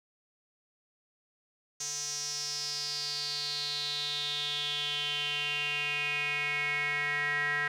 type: tone with band-pass filter sweep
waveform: square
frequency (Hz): 146.3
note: D3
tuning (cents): -6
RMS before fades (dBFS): -33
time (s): 1.8-7.68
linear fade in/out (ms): 5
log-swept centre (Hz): 6200 to 1800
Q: 6.5
effects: none